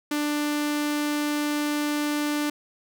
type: tone with notch filter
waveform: sawtooth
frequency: 295.6 Hz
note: D4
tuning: 11 cents sharp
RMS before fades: -26 dBFS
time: 0.11-2.5 s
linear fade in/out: 5 ms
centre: 690 Hz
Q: 1.9
effects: none